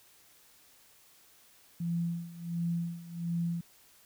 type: tone with tremolo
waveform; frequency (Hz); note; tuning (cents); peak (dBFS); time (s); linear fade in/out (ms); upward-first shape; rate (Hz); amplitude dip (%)
sine; 170.1; F3; -45; -28; 1.8-3.61; 5; sine; 1.4; 85
effects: white hiss -61 dBFS RMS until 4.05 s